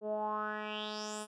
10% pulse tone with low-pass filter sweep, 212.2 Hz, G#3, 38 cents sharp, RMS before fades -38 dBFS, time 0.01-1.27 s, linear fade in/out 50 ms, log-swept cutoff 490 to 10000 Hz, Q 5.4, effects none

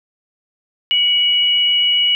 sine tone pair together, 2261 / 2923 Hz, C#7 / F#7, +34 / -22 cents, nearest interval major third, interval 444 cents, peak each -23 / -12 dBFS, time 0.91-2.15 s, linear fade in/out 0 ms, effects none

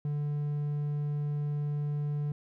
triangle tone, 146.83 Hz, D3, in tune, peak -27 dBFS, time 0.05-2.32 s, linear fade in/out 2 ms, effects none

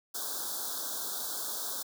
white band-stop noise, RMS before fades -36 dBFS, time 0.14-1.83 s, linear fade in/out 10 ms, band 1600 to 3400 Hz, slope 96 dB/octave, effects high-pass 300 Hz 12 dB/octave

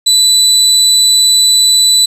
30% pulse tone, 3979 Hz, B7, 12 cents sharp, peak -3 dBFS, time 0.06-2.06 s, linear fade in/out 10 ms, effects resampled to 32000 Hz + 7-bit

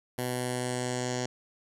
10% pulse tone with low-pass filter sweep, 124.8 Hz, B2, 19 cents sharp, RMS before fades -32 dBFS, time 0.18-1.26 s, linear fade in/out 5 ms, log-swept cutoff 12000 to 6400 Hz, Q 3.4, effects none

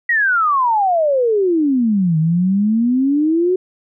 sine exponential two-way sweep, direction down then up, 1943 to 154.9 to 375.6 Hz, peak -12 dBFS, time 0.09-3.56 s, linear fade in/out 5 ms, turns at 2.18 s, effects none

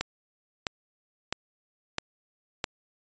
click train, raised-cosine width 0.2 ms, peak -10 dBFS, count 5, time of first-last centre 0.01-2.642 s, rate 1.52 Hz, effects resampled to 16000 Hz

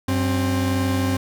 40% pulse tone pair together, 95.06 / 263.5 Hz, F#2 / C4, +47 / +12 cents, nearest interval octave + tritone, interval 1765 cents, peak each -21 dBFS, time 0.08-1.17 s, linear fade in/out 5 ms, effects none

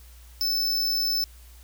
square tone, 5270 Hz, E8, 1 cent flat, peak -23 dBFS, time 0.41-1.24 s, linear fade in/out 0 ms, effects added 60 Hz sine -46 dBFS peak until 1.63 s + white hiss -55 dBFS RMS until 1.63 s

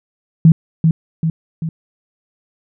sine tone with echo, 161.7 Hz, E3, 33 cents flat, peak -3 dBFS, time 0.45-0.52 s, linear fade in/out 2 ms, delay 390 ms, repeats 3, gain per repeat -5 dB, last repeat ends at 1.69 s, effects none

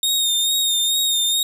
sawtooth tone with vibrato, 3689 Hz, A#7, 19 cents flat, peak -14 dBFS, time 0.03-1.43 s, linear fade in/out 2 ms, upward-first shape sine, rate 2.3 Hz, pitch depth 38 cents each way, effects none

